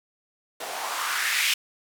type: noise with band-pass filter sweep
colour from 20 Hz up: blue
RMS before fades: -27 dBFS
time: 0.6-1.54 s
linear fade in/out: 5 ms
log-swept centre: 550 to 2700 Hz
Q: 2.4
effects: none